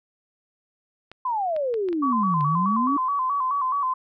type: clicks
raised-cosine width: 0.3 ms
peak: -25 dBFS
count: 6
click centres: 1.116 / 1.564 / 1.741 / 1.887 / 1.929 / 2.409 s
type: exponential two-way sweep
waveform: sine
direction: down then up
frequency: 1046.5 to 143.2 to 295.2 Hz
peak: -22 dBFS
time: 1.25-2.97 s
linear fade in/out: 5 ms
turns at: 2.44 s
type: tone with vibrato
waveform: sine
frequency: 1081 Hz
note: C#6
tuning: 44 cents flat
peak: -21 dBFS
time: 2.02-3.94 s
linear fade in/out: 10 ms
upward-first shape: square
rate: 4.7 Hz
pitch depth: 84 cents each way
effects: none